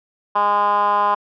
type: tone with band-pass filter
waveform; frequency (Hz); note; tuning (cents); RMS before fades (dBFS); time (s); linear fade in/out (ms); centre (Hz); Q
10% pulse; 205.3; G#3; -20; -17; 0.35-1.15; 10; 1000; 4.3
effects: resampled to 11025 Hz